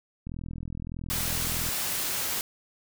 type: click train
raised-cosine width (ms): 5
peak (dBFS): -24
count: 60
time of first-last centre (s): 0.27-1.688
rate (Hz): 41.6
type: noise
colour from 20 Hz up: white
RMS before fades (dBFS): -30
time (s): 1.1-2.41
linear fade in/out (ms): 0
effects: none